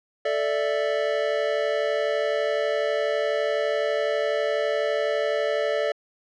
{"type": "chord", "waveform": "square", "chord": "A suspended fourth", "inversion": "none", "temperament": "equal", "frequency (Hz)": [440, 587.3, 659.3], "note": ["A4", "D5", "E5"], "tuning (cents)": [0, 0, 0], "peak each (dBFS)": [-28, -25, -30], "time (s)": [0.25, 5.92], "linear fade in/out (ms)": 5, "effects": ["low-pass 3000 Hz 12 dB/octave"]}